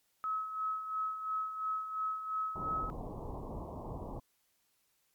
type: tone with tremolo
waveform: sine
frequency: 1285 Hz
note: E6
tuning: 45 cents flat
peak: -31 dBFS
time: 0.24-2.9 s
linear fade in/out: 0 ms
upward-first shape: sine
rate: 2.9 Hz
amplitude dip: 60%
type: low-pass noise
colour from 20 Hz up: pink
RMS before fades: -42 dBFS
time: 2.55-4.2 s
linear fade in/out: 10 ms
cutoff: 1100 Hz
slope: 96 dB/octave
effects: white hiss -75 dBFS RMS until 5.14 s + MP3 96 kbps